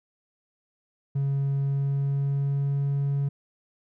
triangle tone with pitch glide, 138.59 to 140.28 Hz, C#3 to C#3, 0 to +21 cents, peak -20 dBFS, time 1.15-3.29 s, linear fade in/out 10 ms, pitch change +21 cents, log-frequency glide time 1.56-2.85 s, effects tanh soft clip ceiling -17 dBFS

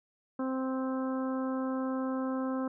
harmonic tone, 261.6 Hz, C4, in tune, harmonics 1 / 2 / 3 / 4 / 5 / 6, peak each -31 / -37 / -45 / -42 / -44 / -51 dBFS, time 0.39-2.68 s, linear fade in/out 5 ms, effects none

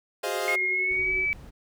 sawtooth chord, F minor seventh, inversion first, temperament equal, 415.3 / 523.3 / 622.3 / 698.5 Hz, Ab4 / C5 / Eb5 / F5, 0 / 0 / 0 / 0 cents, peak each -29 dBFS, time 0.23-0.56 s, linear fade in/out 10 ms
sine tone with tremolo, 373.5 Hz, F#4, 16 cents sharp, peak -33 dBFS, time 0.25-1.26 s, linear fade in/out 20 ms, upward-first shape sine, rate 11 Hz, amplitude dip 50%
sine tone with pitch glide, 2144 to 2298 Hz, C7 to D7, +42 to -38 cents, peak -23 dBFS, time 0.48-1.33 s, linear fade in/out 0 ms, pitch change +120 cents, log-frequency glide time 0.69-1.14 s
brown noise, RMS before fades -43 dBFS, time 0.9-1.51 s, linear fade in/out 20 ms
effects none

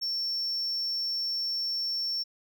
triangle tone, 5440 Hz, F8, 46 cents flat, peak -27 dBFS, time 0.01-2.24 s, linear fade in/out 20 ms, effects none

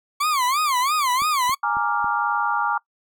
40% pulse tone with vibrato, 1108.7 Hz, C#6, in tune, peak -18 dBFS, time 0.2-1.55 s, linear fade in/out 10 ms, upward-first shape sine, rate 3 Hz, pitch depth 210 cents each way
click train, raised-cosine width 3 ms, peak -27 dBFS, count 4, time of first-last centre 1.22-2.044 s, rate 3.64 Hz
sine chord, Bb dominant seventh, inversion third, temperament equal, 830.6 / 932.3 / 1174.7 / 1396.9 Hz, Ab5 / Bb5 / D6 / F6, 0 / 0 / 0 / 0 cents, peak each -25 dBFS, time 1.63-2.78 s, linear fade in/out 5 ms
effects noise-tail reverb RT60 0.1 s tail -23 dB re dry

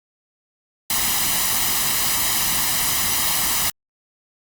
white noise with comb filter, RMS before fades -20 dBFS, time 0.9-3.7 s, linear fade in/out 2 ms, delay 1 ms, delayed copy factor +0.6, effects Opus 48 kbps

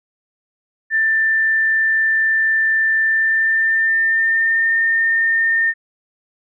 sine tone with pitch glide, 1778 to 1817.5 Hz, A6 to A#6, +18 to -44 cents, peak -13 dBFS, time 0.9-5.74 s, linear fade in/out 50 ms, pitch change +38 cents, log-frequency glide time 3.01-4.77 s, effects none

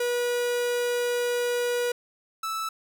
45% pulse tone pair in turn, 485 / 1313.2 Hz, B4 / E6, -31 / -7 cents, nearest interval octave + perfect fourth, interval 1724 cents, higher second, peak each -24 / -28 dBFS, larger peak first, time 0-1.92 / 2.43-2.69 s, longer first, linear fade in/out 5 ms, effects none

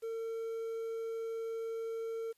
triangle tone with quantisation, 453.2 Hz, A#4, 49 cents flat, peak -34 dBFS, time 0.02-2.33 s, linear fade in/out 20 ms, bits 10, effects white hiss -75 dBFS RMS until 2.37 s + resampled to 32000 Hz

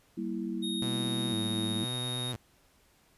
sine chord, E diminished, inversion first, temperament equal with one note detuned, 193.63 / 233.1 / 329.6 Hz, G3 / Bb3 / E4, -21 / 0 / 0 cents, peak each -36 dBFS, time 0.17-1.85 s, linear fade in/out 10 ms
square tone, 3729 Hz, A#7, in tune, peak -35 dBFS, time 0.62-2.33 s, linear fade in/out 20 ms
sawtooth tone with vibrato, 116.3 Hz, A#2, 4 cents flat, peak -31 dBFS, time 0.82-2.36 s, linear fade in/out 0 ms, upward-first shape square, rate 0.99 Hz, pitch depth 120 cents each way
effects pink hiss -65 dBFS RMS until 3.17 s + resampled to 32000 Hz

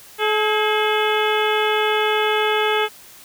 harmonic tone with a mistuned harmonic, 428.2 Hz, A4, 47 cents flat, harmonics 1 / 2 / 3 / 4 / 5 / 6 / 7 / 8, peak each -20 / -23 / -25 / -26 / -27 / -28 / -28 / -29 dBFS, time 0.18-2.89 s, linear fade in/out 50 ms, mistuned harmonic 4, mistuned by -80 cents, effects white hiss -44 dBFS RMS until 3.24 s

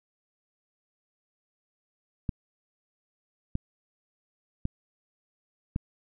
clicks, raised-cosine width 5 ms, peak -16 dBFS, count 4, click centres 2.292 / 3.554 / 4.654 / 5.761 s, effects none

